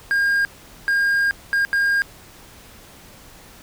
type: tone bursts at uneven times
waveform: triangle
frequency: 1615 Hz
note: G#6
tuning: 49 cents flat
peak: -14 dBFS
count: 4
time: 0.11-0.45 / 0.88-1.31 / 1.53-1.65 / 1.73-2.02 s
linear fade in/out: 0 ms
effects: pink hiss -45 dBFS RMS until 3.62 s